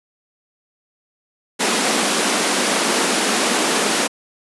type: high-pass noise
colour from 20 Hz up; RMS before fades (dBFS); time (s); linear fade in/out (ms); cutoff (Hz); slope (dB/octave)
pink; -18; 1.59-4.08; 20; 200; 48
effects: resampled to 24000 Hz